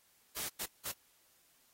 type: noise bursts at uneven times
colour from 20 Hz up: white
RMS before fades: -39 dBFS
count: 3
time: 0.36-0.49 / 0.59-0.66 / 0.85-0.92 s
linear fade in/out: 10 ms
effects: white hiss -69 dBFS RMS until 1.73 s + AAC 48 kbps